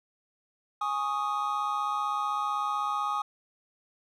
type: chord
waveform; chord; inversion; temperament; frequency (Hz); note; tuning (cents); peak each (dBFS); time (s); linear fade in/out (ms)
triangle; Ab suspended fourth; none; equal; 830.6 / 1108.7 / 1244.5; Ab5 / Db6 / Eb6; 0 / 0 / 0; -31 / -32 / -28; 0.81-3.22; 5
effects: none